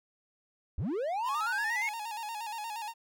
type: linear sweep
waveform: triangle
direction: up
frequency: 53.7 to 2217 Hz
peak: -28 dBFS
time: 0.78-1.89 s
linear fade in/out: 0 ms
type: tone with vibrato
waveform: 45% pulse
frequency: 880 Hz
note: A5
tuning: in tune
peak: -36 dBFS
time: 1.23-2.94 s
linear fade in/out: 50 ms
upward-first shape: square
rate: 8.5 Hz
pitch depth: 77 cents each way
effects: none